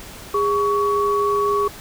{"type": "tone pair together", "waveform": "sine", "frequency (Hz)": [409, 1124], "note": ["G#4", "C#6"], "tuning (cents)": [-26, 24], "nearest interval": "octave + tritone", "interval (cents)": 1750, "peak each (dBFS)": -19, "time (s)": [0.34, 1.68], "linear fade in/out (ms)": 5, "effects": ["pink hiss -38 dBFS RMS until 1.8 s"]}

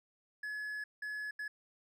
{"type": "tone bursts at uneven times", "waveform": "triangle", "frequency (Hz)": 1700, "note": "G#6", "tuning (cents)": 40, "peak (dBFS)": -36, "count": 3, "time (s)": [[0.43, 0.84], [1.02, 1.31], [1.39, 1.48]], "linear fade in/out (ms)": 5, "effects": []}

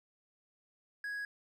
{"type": "tone", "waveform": "triangle", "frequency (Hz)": 1661.2, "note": "G#6", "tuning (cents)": 0, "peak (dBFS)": -35, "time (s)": [1.04, 1.25], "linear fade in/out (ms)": 2, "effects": []}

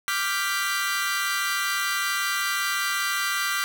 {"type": "chord", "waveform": "sawtooth", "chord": "G dominant seventh", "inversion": "second", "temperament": "equal", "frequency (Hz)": [1174.7, 1396.9, 1568, 1975.5], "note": ["D6", "F6", "G6", "B6"], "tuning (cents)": [0, 0, 0, 0], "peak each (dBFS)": -26, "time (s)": [0.08, 3.64], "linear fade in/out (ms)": 0, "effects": ["7-bit"]}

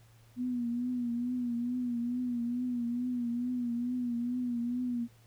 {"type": "tone with vibrato", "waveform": "sine", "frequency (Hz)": 243, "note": "B3", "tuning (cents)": -28, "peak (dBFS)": -30, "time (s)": [0.36, 5.08], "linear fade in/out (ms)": 50, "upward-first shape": "triangle", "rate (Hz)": 2.3, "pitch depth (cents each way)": 65, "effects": ["added 114 Hz sine -58 dBFS peak until 5.26 s", "pink hiss -65 dBFS RMS until 5.26 s"]}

